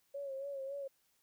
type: tone with vibrato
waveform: sine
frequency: 550 Hz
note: C#5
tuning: 14 cents flat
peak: -39 dBFS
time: 0.14-0.88 s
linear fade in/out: 10 ms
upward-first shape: sine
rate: 3.6 Hz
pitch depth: 52 cents each way
effects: white hiss -75 dBFS RMS until 1.22 s